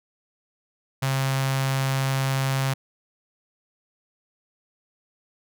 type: tone with notch filter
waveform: sawtooth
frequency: 134.5 Hz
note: C3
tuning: 48 cents sharp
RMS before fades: -24 dBFS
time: 1.02-2.74 s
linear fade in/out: 10 ms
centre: 330 Hz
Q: 0.61
effects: none